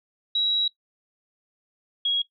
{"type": "tone pair in turn", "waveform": "sine", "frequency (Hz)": [3873, 3306], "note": ["B7", "G#7"], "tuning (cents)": [-35, -9], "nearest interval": "minor third", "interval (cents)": 274, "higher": "first", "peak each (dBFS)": -20, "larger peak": "neither", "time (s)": [[0.35, 0.68], [2.05, 2.22]], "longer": "first", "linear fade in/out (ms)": 5, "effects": ["noise-tail reverb RT60 0.1 s tail -18 dB re dry"]}